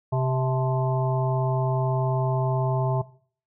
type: harmonic tone with a mistuned harmonic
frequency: 130.81 Hz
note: C3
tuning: in tune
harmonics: 1 / 3 / 5 / 7 / 8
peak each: -22 / -32 / -29 / -32 / -36 dBFS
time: 0.12-3.02 s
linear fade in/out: 10 ms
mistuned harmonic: 7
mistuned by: -74 cents
effects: noise-tail reverb RT60 0.5 s tail -19 dB re dry